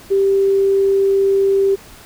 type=tone; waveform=sine; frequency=392 Hz; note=G4; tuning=in tune; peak=-11 dBFS; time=0.1-1.76 s; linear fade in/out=20 ms; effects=pink hiss -41 dBFS RMS until 2.05 s